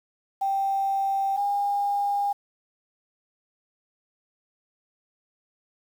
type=tone pair in turn; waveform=sine; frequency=784 / 808.8 Hz; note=G5 / G#5; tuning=0 / -46 cents; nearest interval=minor second; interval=54 cents; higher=second; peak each=-22 dBFS; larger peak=neither; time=0.41-1.37 / 1.37-2.33 s; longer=neither; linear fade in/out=10 ms; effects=8-bit